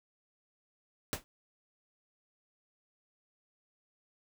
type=noise with exponential decay; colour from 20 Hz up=pink; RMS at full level=-30 dBFS; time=1.13-1.24 s; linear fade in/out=0 ms; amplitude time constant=22 ms; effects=none